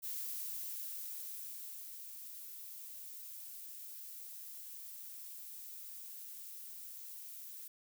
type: noise with ADSR envelope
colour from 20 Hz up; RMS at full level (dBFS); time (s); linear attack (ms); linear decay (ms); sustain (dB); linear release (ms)
violet; -41; 0.02-7.68; 30; 1900; -8; 5
effects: none